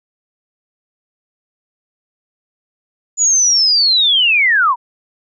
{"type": "linear sweep", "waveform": "sine", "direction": "down", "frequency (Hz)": [6980, 910], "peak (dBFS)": -9, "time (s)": [3.17, 4.76], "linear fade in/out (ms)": 50, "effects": []}